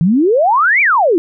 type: exponential two-way sweep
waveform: sine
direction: up then down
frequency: 155.56 to 2419 to 311.1 Hz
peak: -8 dBFS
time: 0.01-1.18 s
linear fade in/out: 0 ms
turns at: 0.81 s
effects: none